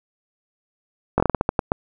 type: slowing click train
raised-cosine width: 1 ms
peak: -3 dBFS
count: 10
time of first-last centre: 1.18-1.719 s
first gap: 20 ms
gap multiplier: 1.26
effects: none